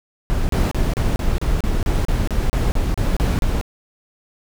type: noise bursts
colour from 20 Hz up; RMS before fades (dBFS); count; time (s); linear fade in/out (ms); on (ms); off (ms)
brown; -18; 15; 0.3-3.612; 0; 190; 33
effects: none